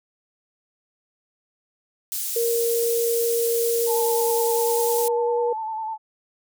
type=high-pass noise; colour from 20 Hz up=pink; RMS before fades=-28 dBFS; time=2.12-5.08 s; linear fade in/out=0 ms; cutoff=8500 Hz; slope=12 dB/octave
type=tone with pitch glide; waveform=sine; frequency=466.2 to 478.2 Hz; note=A#4 to A#4; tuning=0 to +44 cents; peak=-20 dBFS; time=2.36-5.53 s; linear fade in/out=5 ms; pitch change=+44 cents; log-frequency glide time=4.52-5.4 s
type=tone with vibrato; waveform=sine; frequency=880 Hz; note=A5; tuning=in tune; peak=-26 dBFS; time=3.86-5.98 s; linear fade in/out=50 ms; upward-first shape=square; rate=9.9 Hz; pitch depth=29 cents each way
effects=none